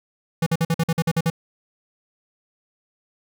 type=tone bursts; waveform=square; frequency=164.81 Hz; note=E3; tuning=in tune; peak=-18 dBFS; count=10; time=0.42-1.301 s; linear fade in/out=5 ms; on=44 ms; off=49 ms; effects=none